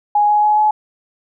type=tone with pitch steps; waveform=sine; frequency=830.6 / 837.3 / 844.1 / 851 Hz; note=G#5 / G#5 / G#5 / G#5; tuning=0 / +14 / +28 / +42 cents; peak=-10 dBFS; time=0.15-0.71 s; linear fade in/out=5 ms; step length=140 ms; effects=none